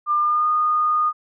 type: tone with pitch glide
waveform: sine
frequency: 1198 to 1227.4 Hz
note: D6 to D#6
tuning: +34 to -24 cents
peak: -16 dBFS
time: 0.06-1.13 s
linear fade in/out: 50 ms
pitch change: +42 cents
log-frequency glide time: 0.21-0.48 s
effects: none